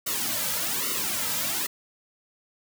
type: noise with flanger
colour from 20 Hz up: white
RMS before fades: -28 dBFS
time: 0.06-1.67 s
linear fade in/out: 10 ms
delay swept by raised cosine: 1.2 to 2.8 ms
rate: 1.2 Hz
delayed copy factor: -1
effects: none